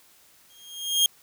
sawtooth tone with exponential growth, 3236 Hz, G#7, 46 cents flat, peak -12 dBFS, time 0.5-1.06 s, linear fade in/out 2 ms, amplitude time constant 120 ms, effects white hiss -57 dBFS RMS until 1.22 s

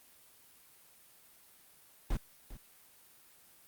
brown noise with echo, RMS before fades -31 dBFS, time 2.1-2.17 s, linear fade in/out 5 ms, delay 400 ms, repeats 1, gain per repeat -15 dB, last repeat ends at 2.57 s, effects white hiss -61 dBFS RMS until 3.67 s + Opus 32 kbps

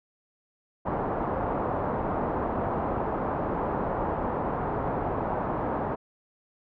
white low-pass noise, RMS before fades -29 dBFS, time 0.85-5.96 s, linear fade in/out 20 ms, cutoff 1000 Hz, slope 24 dB/octave, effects none

